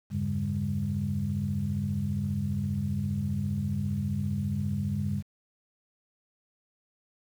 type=tone cluster; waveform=sine; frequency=84.3 / 99.2 / 141.7 / 201.5 Hz; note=E2 / G2 / C#3 / G3; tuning=+39 / +21 / +38 / +48 cents; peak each=-38 / -31 / -32 / -31 dBFS; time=0.1-5.23 s; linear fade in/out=50 ms; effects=tanh soft clip ceiling -17 dBFS + 9-bit